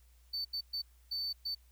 triangle tone bursts at uneven times, 4533 Hz, C#8, 38 cents sharp, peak -33 dBFS, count 5, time 0.33-0.45 / 0.53-0.61 / 0.73-0.82 / 1.11-1.33 / 1.45-1.55 s, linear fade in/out 10 ms, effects added 60 Hz sine -60 dBFS peak until 1.71 s + white hiss -71 dBFS RMS until 1.71 s

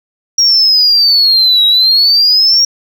sine exponential two-way sweep, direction down then up, 5640 to 3822 to 5640 Hz, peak -4 dBFS, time 0.38-2.65 s, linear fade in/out 5 ms, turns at 1.66 s, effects tanh soft clip ceiling -2 dBFS

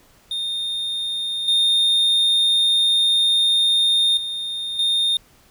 triangle tone with level steps, 3655 Hz, A#7, 35 cents flat, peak -21 / -13 / -23 / -15 dBFS, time 0.31-5.17 s, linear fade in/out 2 ms, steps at 1.48 / 4.17 / 4.79 s, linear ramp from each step 2 ms, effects pink hiss -54 dBFS RMS until 5.5 s

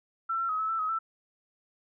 sine tone with pitch steps, 1341 / 1351 / 1268 / 1299 / 1330 / 1268 / 1328 Hz, E6 / E6 / D#6 / E6 / E6 / D#6 / E6, +29 / +42 / +32 / -26 / +15 / +32 / +12 cents, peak -27 dBFS, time 0.29-0.99 s, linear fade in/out 10 ms, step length 100 ms, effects none

